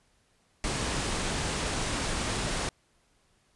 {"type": "low-pass noise", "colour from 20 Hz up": "pink", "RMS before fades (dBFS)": -31, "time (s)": [0.64, 2.69], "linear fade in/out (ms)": 0, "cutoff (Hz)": 10000, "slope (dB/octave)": 96, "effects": ["pink hiss -68 dBFS RMS until 3.55 s", "resampled to 24000 Hz"]}